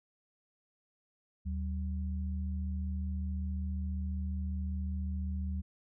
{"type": "tone pair together", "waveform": "sine", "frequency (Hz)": [75.4, 190], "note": ["D2", "F#3"], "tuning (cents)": [46, 46], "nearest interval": "octave + major third", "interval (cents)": 1600, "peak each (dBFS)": [-33, -40], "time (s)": [1.45, 5.62], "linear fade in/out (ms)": 20, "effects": []}